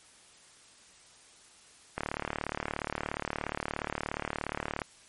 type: click train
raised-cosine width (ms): 0.5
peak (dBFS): -16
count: 106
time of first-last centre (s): 1.98-4.818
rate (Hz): 37
effects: white hiss -57 dBFS RMS until 5.08 s + MP3 48 kbps